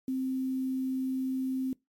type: tone with quantisation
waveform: sine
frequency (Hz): 261.6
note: C4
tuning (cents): 0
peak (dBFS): -28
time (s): 0.08-1.73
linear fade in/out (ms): 2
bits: 9
effects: noise-tail reverb RT60 0.2 s tail -23 dB re dry + MP3 96 kbps